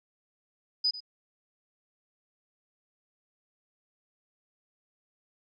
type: tone with echo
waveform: sine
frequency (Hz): 4978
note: D#8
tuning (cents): 0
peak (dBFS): -23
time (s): 0.84-0.91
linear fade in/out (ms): 10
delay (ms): 95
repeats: 1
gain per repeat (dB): -15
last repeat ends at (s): 1.005
effects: none